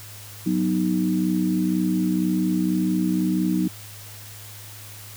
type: chord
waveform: sine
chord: B major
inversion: second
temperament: equal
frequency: 185 / 246.9 / 311.1 Hz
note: F#3 / B3 / D#4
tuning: 0 / 0 / 0 cents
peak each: -22 / -27 / -23 dBFS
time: 0.46-3.68 s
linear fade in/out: 5 ms
effects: added 104 Hz sine -42 dBFS peak until 5.16 s + white hiss -42 dBFS RMS until 5.16 s